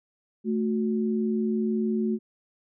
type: tone pair together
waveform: sine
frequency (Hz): 220 / 366.2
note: A3 / F#4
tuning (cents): 0 / -18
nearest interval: major sixth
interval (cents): 882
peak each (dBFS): -24 / -29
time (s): 0.44-2.19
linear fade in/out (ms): 50
effects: none